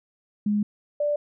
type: tone pair in turn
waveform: sine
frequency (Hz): 207.8 / 587.7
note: G#3 / D5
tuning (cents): +1 / +1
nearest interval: octave + tritone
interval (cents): 1800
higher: second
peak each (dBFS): -20 / -21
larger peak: first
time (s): 0.46-0.63 / 1-1.16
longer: first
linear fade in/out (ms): 5
effects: none